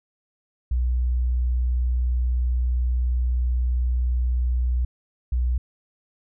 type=tone pair in turn; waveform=sine; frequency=61.5 / 61.5 Hz; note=B1 / B1; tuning=-7 / -7 cents; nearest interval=unison; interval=0 cents; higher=neither; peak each=-19 / -19 dBFS; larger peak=neither; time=0.71-4.85 / 5.32-5.58 s; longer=first; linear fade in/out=5 ms; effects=none